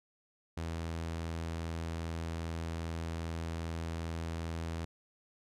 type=tone; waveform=sawtooth; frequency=82.5 Hz; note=E2; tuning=2 cents sharp; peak=-32 dBFS; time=0.57-4.85 s; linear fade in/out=5 ms; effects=low-pass 9000 Hz 12 dB/octave